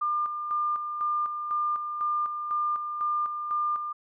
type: tone with tremolo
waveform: sine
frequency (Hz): 1200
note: D6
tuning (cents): +37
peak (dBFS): -24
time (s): 0.01-3.93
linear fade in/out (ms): 10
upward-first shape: square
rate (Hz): 2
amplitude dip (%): 50
effects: none